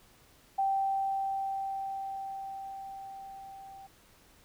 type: tone with level ramp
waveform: sine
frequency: 780 Hz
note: G5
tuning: 9 cents flat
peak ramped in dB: -25 to -46 dBFS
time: 0.58-3.87 s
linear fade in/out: 10 ms
effects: pink hiss -61 dBFS RMS until 4.44 s